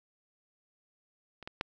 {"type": "clicks", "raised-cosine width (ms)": 0.3, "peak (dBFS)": [-30, -24, -15], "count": 3, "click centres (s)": [1.427, 1.475, 1.611], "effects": []}